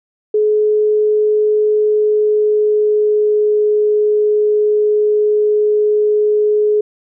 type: tone with pitch glide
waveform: sine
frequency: 424.8 to 421.6 Hz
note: G#4 to G#4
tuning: +39 to +26 cents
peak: -10 dBFS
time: 0.34-6.81 s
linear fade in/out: 5 ms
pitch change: -13 cents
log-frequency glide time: 1.71-3.56 s
effects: none